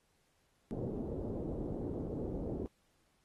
white low-pass noise, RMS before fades -39 dBFS, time 0.71-2.66 s, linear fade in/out 0 ms, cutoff 440 Hz, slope 24 dB/octave, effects pink hiss -75 dBFS RMS until 3.24 s + AAC 32 kbps

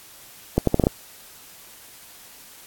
accelerating click train, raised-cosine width 2 ms, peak -3 dBFS, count 6, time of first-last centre 0.58-0.869 s, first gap 93 ms, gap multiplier 0.76, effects white hiss -46 dBFS RMS until 2.66 s + AAC 64 kbps

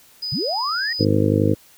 sine tone, 4978 Hz, D#8, in tune, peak -24 dBFS, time 0.22-1.05 s, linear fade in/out 10 ms
sine linear sweep, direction up, 98 to 1912 Hz, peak -22 dBFS, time 0.32-0.93 s, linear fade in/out 5 ms
harmonic tone, 51.4 Hz, G#1, 17 cents flat, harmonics 2 / 3 / 4 / 5 / 6 / 7 / 8 / 9 / 10, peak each -20 / -24 / -24 / -24 / -21 / -29 / -30 / -23 / -26 dBFS, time 0.99-1.55 s, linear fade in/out 20 ms
effects white hiss -51 dBFS RMS until 1.77 s

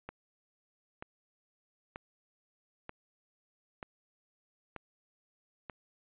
click train, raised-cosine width 0.5 ms, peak -26 dBFS, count 7, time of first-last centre 0.09-5.697 s, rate 1.07 Hz, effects resampled to 8000 Hz

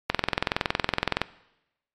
click train, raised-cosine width 0.3 ms, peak -5 dBFS, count 25, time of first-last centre 0.1-1.216 s, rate 21.5 Hz, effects noise-tail reverb RT60 0.9 s tail -19 dB re dry + MP3 64 kbps

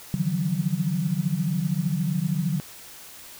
sine tone cluster, 142.5 / 157.7 / 172.7 / 186 Hz, C#3 / D#3 / F3 / F#3, +48 / +24 / -19 / +9 cents, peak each -29 / -27 / -29 / -27 dBFS, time 0.14-2.6 s, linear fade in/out 0 ms, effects white hiss -44 dBFS RMS until 3.39 s

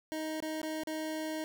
25% pulse tone with dropouts, 313.3 Hz, D#4, 12 cents sharp, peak -31 dBFS, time 0.12-1.44 s, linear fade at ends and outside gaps 0 ms, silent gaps 0.403-0.424 / 0.616-0.631 / 0.835-0.872 s, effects none

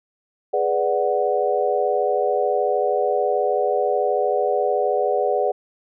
sine chord, G# half-diminished seventh, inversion none, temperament equal, 415.3 / 493.9 / 587.3 / 740 Hz, G#4 / B4 / D5 / F#5, 0 / 0 / 0 / 0 cents, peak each -23 dBFS, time 0.53-5.52 s, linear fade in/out 10 ms, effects none

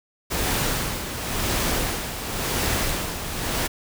pink noise with tremolo, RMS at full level -23 dBFS, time 0.3-3.68 s, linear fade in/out 20 ms, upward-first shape sine, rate 0.94 Hz, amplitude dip 60%, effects none

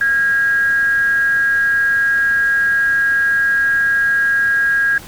sine tone with amplitude modulation, 1633 Hz, G#6, 30 cents flat, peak -10 dBFS, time 0.01-4.98 s, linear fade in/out 2 ms, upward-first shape sine, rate 261 Hz, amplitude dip 40%, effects pink hiss -37 dBFS RMS until 5.07 s

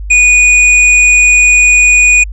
square tone, 2465 Hz, D#7, 17 cents flat, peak -4 dBFS, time 0.1-2.24 s, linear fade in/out 10 ms, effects added 50 Hz sine -19 dBFS peak until 2.32 s + resampled to 22050 Hz

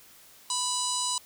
harmonic tone with a mistuned harmonic, 994 Hz, B5, 11 cents sharp, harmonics 1 / 3 / 4 / 5 / 6 / 7 / 8 / 9, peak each -33 / -39 / -33 / -36 / -38 / -36 / -35 / -35 dBFS, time 0.5-1.18 s, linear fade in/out 2 ms, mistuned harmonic 3, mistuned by -26 cents, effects white hiss -54 dBFS RMS until 1.25 s

